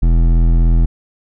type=tone with hard clipping; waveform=sine; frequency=41.73 Hz; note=E1; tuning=22 cents sharp; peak=-10 dBFS; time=0.02-0.86 s; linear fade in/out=10 ms; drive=12 dB; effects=none